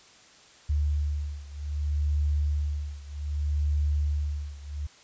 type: beating tone pair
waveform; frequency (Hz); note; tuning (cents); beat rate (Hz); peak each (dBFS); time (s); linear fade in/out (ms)
sine; 73.42 / 74.06; D2 / D2; 0 / +15; 0.64; -27 / -29; 0.69-4.87; 10
effects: white hiss -54 dBFS RMS until 5.03 s + resampled to 16000 Hz